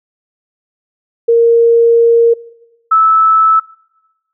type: tone pair in turn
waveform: sine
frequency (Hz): 464.9 / 1308.9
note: A#4 / E6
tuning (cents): -5 / -13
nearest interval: octave + tritone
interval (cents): 1792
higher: second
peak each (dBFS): -5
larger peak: neither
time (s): 1.28-2.34 / 2.91-3.6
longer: first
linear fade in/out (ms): 10
effects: noise-tail reverb RT60 1.0 s tail -22 dB re dry